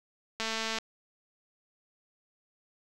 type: click train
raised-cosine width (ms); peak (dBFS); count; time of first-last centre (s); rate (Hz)
0.2; -16; 87; 0.4-0.786; 223
effects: none